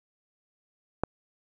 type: click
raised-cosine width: 1 ms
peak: -11 dBFS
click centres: 1.036 s
effects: none